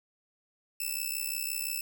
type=tone with amplitude modulation; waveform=5% pulse; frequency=2637 Hz; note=E7; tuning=in tune; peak=-19 dBFS; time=0.8-1.81 s; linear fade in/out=5 ms; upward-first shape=sine; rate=65.8 Hz; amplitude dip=80%; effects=10-bit